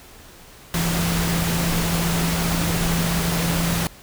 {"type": "tone in noise", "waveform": "sine", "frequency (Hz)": 168.7, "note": "E3", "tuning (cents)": 40, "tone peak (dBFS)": -22, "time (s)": [0.74, 3.87], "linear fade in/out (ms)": 0, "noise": "pink", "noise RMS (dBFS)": -24, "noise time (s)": [0.74, 3.87], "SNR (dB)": -1, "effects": ["pink hiss -45 dBFS RMS until 4.02 s"]}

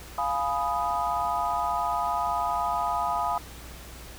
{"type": "chord", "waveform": "sine", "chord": "F half-diminished seventh", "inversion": "none", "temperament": "equal with one note detuned", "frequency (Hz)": [698.5, 837.8, 987.8, 1244.5], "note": ["F5", "Ab5", "Cb6", "Eb6"], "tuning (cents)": [0, 15, 0, 0], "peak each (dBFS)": -30, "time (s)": [0.18, 3.38], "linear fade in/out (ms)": 2, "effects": ["added 60 Hz sine -45 dBFS peak until 4.18 s", "pink hiss -45 dBFS RMS until 4.18 s"]}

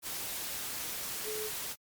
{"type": "tone in noise", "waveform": "sine", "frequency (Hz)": 429.3, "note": "A4", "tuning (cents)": -43, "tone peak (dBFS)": -37, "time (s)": [1.23, 1.51], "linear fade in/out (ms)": 50, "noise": "white", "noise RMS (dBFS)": -38, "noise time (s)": [0.02, 1.76], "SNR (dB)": -2, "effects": ["MP3 96 kbps"]}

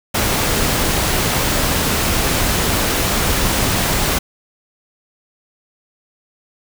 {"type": "noise", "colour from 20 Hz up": "pink", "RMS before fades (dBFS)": -17, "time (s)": [0.14, 4.19], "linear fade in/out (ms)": 10, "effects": []}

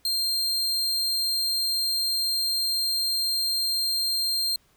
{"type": "tone", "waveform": "40% pulse", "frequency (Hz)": 4186, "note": "C8", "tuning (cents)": 0, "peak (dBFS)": -22, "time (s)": [0.05, 4.56], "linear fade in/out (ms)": 2, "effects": ["pink hiss -63 dBFS RMS until 4.76 s"]}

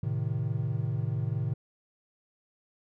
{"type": "chord", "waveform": "triangle", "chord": "A diminished", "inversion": "none", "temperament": "equal", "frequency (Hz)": [110, 130.81, 155.56], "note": ["A2", "C3", "Eb3"], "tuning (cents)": [0, 0, 0], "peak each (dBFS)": [-29, -30, -32], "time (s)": [0.03, 1.54], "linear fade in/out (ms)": 5, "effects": []}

